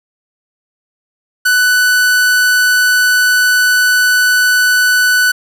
45% pulse tone, 1491 Hz, F#6, 13 cents sharp, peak -8 dBFS, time 1.45-5.32 s, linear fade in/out 10 ms, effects none

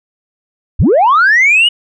sine linear sweep, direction up, 31.41 to 2960 Hz, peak -4 dBFS, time 0.79-1.69 s, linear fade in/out 10 ms, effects tanh soft clip ceiling -3 dBFS

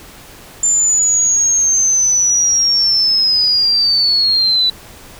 sine linear sweep, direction down, 7200 to 3951 Hz, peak -10 dBFS, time 0.63-4.7 s, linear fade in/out 5 ms, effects pink hiss -38 dBFS RMS until 5.19 s

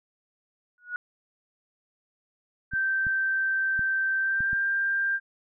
sine tone with exponential growth, 1457 Hz, F#6, 27 cents flat, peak -25 dBFS, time 0.78-0.96 s, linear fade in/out 1 ms, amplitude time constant 38 ms
sine tone with pitch glide, 1559 to 1589 Hz, G6 to G6, -10 to +23 cents, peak -23 dBFS, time 2.71-5.2 s, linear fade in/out 50 ms, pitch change +33 cents, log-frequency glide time 4.19-4.55 s
clicks, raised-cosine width 5 ms, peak -26 dBFS, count 5, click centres 2.736 / 3.068 / 3.793 / 4.406 / 4.531 s
effects none

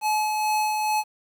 square tone with tremolo, 855 Hz, A5, 50 cents flat, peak -21 dBFS, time 0.01-1.04 s, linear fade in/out 50 ms, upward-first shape sine, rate 2.3 Hz, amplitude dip 30%, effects 9-bit

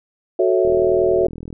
sine chord, F# minor seventh, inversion none, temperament equal, 370 / 440 / 554.4 / 659.3 Hz, F#4 / A4 / C#5 / E5, 0 / 0 / 0 / 0 cents, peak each -16 / -20 / -21 / -20 dBFS, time 0.39-1.27 s, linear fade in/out 5 ms
click train, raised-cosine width 3 ms, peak -20 dBFS, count 37, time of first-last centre 0.65-1.528 s, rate 41 Hz
effects none

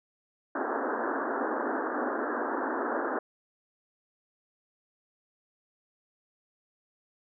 pink band-pass noise, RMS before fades -31 dBFS, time 0.55-3.19 s, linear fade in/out 5 ms, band 240 to 1700 Hz, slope 96 dB/octave, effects none

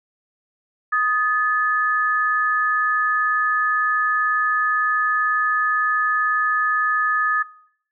sine tone pair together, 1248 / 1729 Hz, D#6 / A6, +5 / -31 cents, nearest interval tritone, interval 564 cents, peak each -19 dBFS, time 0.92-7.43 s, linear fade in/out 10 ms, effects noise-tail reverb RT60 0.7 s tail -22 dB re dry

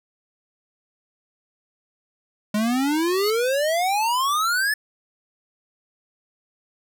square exponential sweep, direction up, 205.5 to 1760 Hz, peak -20 dBFS, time 2.54-4.74 s, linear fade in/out 5 ms
square tone with exponential growth, 4419 Hz, C#8, 6 cents flat, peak -24 dBFS, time 2.79-3.3 s, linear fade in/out 0 ms, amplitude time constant 110 ms
effects none

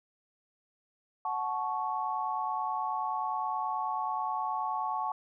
sine chord, F# minor, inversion none, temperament equal with one note detuned, 740 / 869.4 / 1108.7 Hz, F#5 / A5 / C#6, 0 / -21 / 0 cents, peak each -36 / -33 / -34 dBFS, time 1.25-5.12 s, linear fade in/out 2 ms, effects none

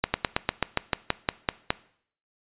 slowing click train, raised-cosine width 0.3 ms, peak -5 dBFS, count 12, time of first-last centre 0.04-1.705 s, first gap 100 ms, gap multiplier 1.08, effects noise-tail reverb RT60 0.6 s tail -19 dB re dry + resampled to 8000 Hz

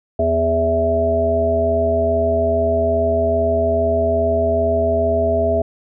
harmonic tone, 82.41 Hz, E2, in tune, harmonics 1 / 3 / 5 / 7 / 8, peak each -22 / -25 / -22 / -28 / -16 dBFS, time 0.19-5.62 s, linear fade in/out 5 ms, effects none

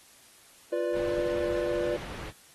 triangle chord, B diminished, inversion second, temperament equal, 349.2 / 493.9 / 587.3 Hz, F4 / B4 / D5, 0 / 0 / 0 cents, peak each -29 dBFS, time 0.72-1.97 s, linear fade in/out 10 ms
pink low-pass noise, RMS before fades -41 dBFS, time 0.92-2.33 s, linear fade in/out 50 ms, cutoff 3400 Hz, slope 12 dB/octave
effects white hiss -56 dBFS RMS until 2.54 s + AAC 32 kbps

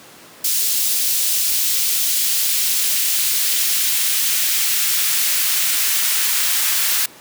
white noise with high-pass filter sweep, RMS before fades -18 dBFS, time 0.44-7.06 s, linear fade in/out 5 ms, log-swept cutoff 4000 to 1400 Hz, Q 0.79, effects pink hiss -42 dBFS RMS until 7.2 s + high-pass 200 Hz 12 dB/octave

